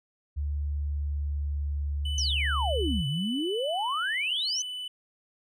sine tone with pitch glide, 72.7 to 72.07 Hz, D2 to D2, -17 to -32 cents, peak -27 dBFS, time 0.36-3.02 s, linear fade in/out 20 ms, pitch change -15 cents, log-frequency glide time 0.66-1.88 s
triangle tone, 2991 Hz, F#7, 18 cents sharp, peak -32 dBFS, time 2.05-4.88 s, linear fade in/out 5 ms
sine exponential two-way sweep, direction down then up, 6272 to 130.81 to 6272 Hz, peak -27 dBFS, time 2.18-4.62 s, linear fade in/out 2 ms, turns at 3.07 s
effects none

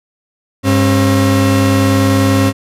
35% pulse tone pair together, 100 / 269.9 Hz, G2 / C#4, +35 / -46 cents, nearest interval octave + perfect fourth, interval 1719 cents, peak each -10 dBFS, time 0.63-2.53 s, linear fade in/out 50 ms, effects resampled to 32000 Hz

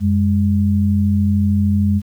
sine tone pair together, 91.2 / 204.4 Hz, F#2 / G#3, -24 / -27 cents, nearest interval octave + major second, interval 1397 cents, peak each -15 dBFS, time 0-2.02 s, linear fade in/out 50 ms, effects 8-bit

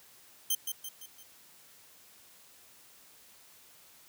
5% pulse tone with echo, 3126 Hz, G7, 6 cents flat, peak -18 dBFS, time 0.5-0.55 s, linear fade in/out 5 ms, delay 170 ms, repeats 4, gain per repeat -6 dB, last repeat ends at 1.23 s, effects white hiss -58 dBFS RMS until 4.08 s + high-pass 60 Hz 12 dB/octave

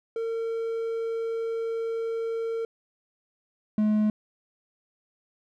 triangle tone pair in turn, 455.4 / 212.9 Hz, A#4 / G#3, -40 / +43 cents, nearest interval octave + minor second, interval 1317 cents, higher first, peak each -25 / -18 dBFS, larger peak second, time 0.16-2.65 / 3.78-4.1 s, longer first, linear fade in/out 2 ms, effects none

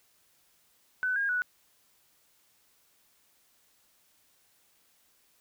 sine tone with pitch steps, 1505 / 1623 / 1475 Hz, F#6 / G#6 / F#6, +29 / -40 / -6 cents, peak -26 dBFS, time 1.03-1.42 s, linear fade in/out 0 ms, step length 130 ms, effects white hiss -67 dBFS RMS until 5.4 s

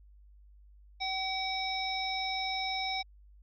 harmonic tone, 762 Hz, G5, 49 cents flat, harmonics 1 / 3 / 5 / 7, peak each -35 / -37 / -37 / -39 dBFS, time 1-3.03 s, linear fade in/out 20 ms, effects added 50 Hz sine -54 dBFS peak until 3.42 s

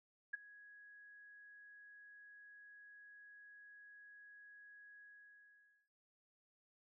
sine tone with ADSR envelope, 1666 Hz, G#6, 5 cents sharp, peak -36 dBFS, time 0.33-5.89 s, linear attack 11 ms, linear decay 15 ms, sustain -21 dB, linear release 880 ms, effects none

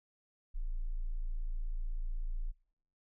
sine tone, 28.08 Hz, A0, 36 cents sharp, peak -33 dBFS, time 0.54-2.52 s, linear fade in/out 20 ms, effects noise-tail reverb RT60 0.7 s tail -24 dB re dry

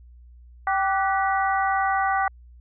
harmonic tone with a mistuned harmonic, 388.9 Hz, G4, 14 cents flat, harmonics 2 / 3 / 4 / 5, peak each -22 / -26 / -28 / -30 dBFS, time 0.67-2.28 s, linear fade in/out 2 ms, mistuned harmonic 4, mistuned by -75 cents, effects added 60 Hz sine -45 dBFS peak until 2.6 s

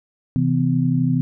sine tone cluster, 131.2 / 163.3 / 252.3 Hz, C3 / E3 / B3, +5 / -16 / +37 cents, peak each -20 dBFS, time 0.36-1.21 s, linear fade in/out 0 ms, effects none

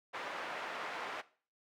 pink band-pass noise, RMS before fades -42 dBFS, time 0.13-1.22 s, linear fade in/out 20 ms, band 680 to 2100 Hz, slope 12 dB/octave, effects noise-tail reverb RT60 0.4 s tail -17 dB re dry

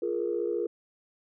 sine tone cluster, 347.2 / 417.8 / 472.7 Hz, F4 / G#4 / A#4, -10 / +10 / +24 cents, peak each -31 dBFS, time 0.02-0.67 s, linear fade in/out 5 ms, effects tanh soft clip ceiling -17 dBFS

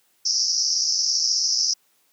white band-pass noise, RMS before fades -22 dBFS, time 0.25-1.74 s, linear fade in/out 10 ms, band 5000 to 5800 Hz, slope 96 dB/octave, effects white hiss -64 dBFS RMS until 2.12 s + high-pass 150 Hz 12 dB/octave

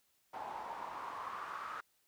pink noise with band-pass filter sweep, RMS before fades -44 dBFS, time 0.33-1.81 s, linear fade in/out 10 ms, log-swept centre 820 to 1300 Hz, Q 5.3, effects white hiss -75 dBFS RMS until 2.07 s

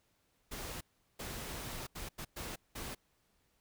pink noise bursts at uneven times, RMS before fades -43 dBFS, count 6, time 0.51-0.81 / 1.19-1.87 / 1.95-2.09 / 2.18-2.25 / 2.36-2.56 / 2.75-2.95 s, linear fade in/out 10 ms, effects pink hiss -75 dBFS RMS until 3.6 s

